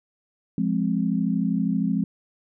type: chord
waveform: sine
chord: F minor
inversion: none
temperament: equal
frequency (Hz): 174.61 / 207.7 / 261.6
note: F3 / Ab3 / C4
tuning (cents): 0 / 0 / 0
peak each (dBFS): -25 / -24 / -26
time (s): 0.58-2.04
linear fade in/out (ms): 2
effects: none